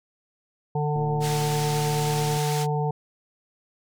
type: harmonic tone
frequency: 148.9 Hz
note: D3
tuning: 24 cents sharp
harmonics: 1 / 3 / 5 / 6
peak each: -24 / -29 / -31 / -32 dBFS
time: 0.75-2.91 s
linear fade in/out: 5 ms
type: click train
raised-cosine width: 2 ms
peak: -25 dBFS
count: 162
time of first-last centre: 0.96-2.372 s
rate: 114 Hz
type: band-pass noise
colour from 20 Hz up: white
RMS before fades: -34 dBFS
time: 1.2-2.67 s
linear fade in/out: 50 ms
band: 1000 to 7500 Hz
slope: 12 dB/octave
effects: none